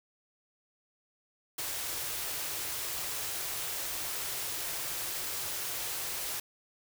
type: band-stop noise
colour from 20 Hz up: white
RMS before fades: -36 dBFS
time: 1.58-6.4 s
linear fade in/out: 5 ms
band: 170 to 280 Hz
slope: 96 dB/octave
effects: none